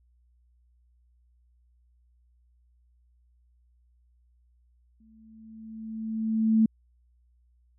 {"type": "tone with exponential growth", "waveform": "sine", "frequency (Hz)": 221.1, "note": "A3", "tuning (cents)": 9, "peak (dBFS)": -16, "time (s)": [5, 6.66], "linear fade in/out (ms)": 5, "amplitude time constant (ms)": 360, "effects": ["added 60 Hz sine -61 dBFS peak until 7.78 s"]}